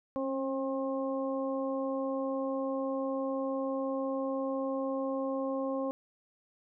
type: harmonic tone with a mistuned harmonic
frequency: 267.4 Hz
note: C4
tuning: 38 cents sharp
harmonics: 1 / 2 / 3 / 4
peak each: -34 / -33 / -44 / -41 dBFS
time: 0.16-5.91 s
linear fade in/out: 0 ms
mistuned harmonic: 1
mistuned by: +22 cents
effects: none